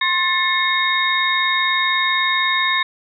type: tone cluster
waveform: sine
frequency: 1060 / 1766 / 2160 / 3724 Hz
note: C6 / A6 / C#7 / A#7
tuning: +22 / +6 / -45 / -2 cents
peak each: -21 dBFS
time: 0.01-2.83 s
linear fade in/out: 5 ms
effects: none